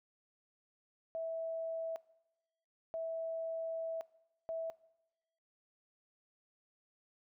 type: tone bursts at uneven times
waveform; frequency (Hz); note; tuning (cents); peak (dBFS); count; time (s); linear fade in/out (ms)
sine; 654; E5; -14; -36; 3; 1.15-1.96 / 2.94-4.01 / 4.49-4.7; 0
effects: noise-tail reverb RT60 1.0 s tail -21 dB re dry